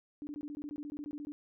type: tone bursts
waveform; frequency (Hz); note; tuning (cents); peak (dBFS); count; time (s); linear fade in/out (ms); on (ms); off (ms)
sine; 293.7; D4; 0; -39; 16; 0.22-1.32; 0; 50; 20
effects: none